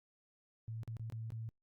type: tone with dropouts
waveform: sine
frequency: 112.4 Hz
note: A2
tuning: 37 cents sharp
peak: -40 dBFS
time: 0.68-1.49 s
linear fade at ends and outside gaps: 0 ms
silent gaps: 0.833-0.877 / 0.968-0.996 / 1.1-1.123 / 1.304-1.321 s
effects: Opus 48 kbps